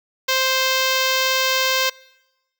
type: tone with notch filter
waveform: 5% pulse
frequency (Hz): 523.3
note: C5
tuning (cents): 0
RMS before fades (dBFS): -19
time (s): 0.28-1.9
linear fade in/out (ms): 10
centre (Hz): 9100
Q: 1.1
effects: noise-tail reverb RT60 1.0 s tail -24 dB re dry